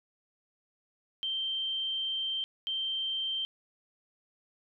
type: tone bursts at uneven times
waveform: sine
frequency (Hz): 3136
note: G7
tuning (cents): 0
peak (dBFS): -30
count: 2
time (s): 1.23-2.44 / 2.67-3.45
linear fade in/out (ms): 0
effects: none